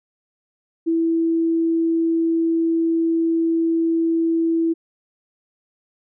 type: tone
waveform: sine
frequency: 329.6 Hz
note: E4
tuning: in tune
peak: -16 dBFS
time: 0.86-4.74 s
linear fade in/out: 20 ms
effects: none